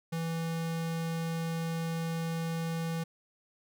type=tone; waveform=square; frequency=164.81 Hz; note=E3; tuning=in tune; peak=-32 dBFS; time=0.12-3.04 s; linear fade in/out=10 ms; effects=none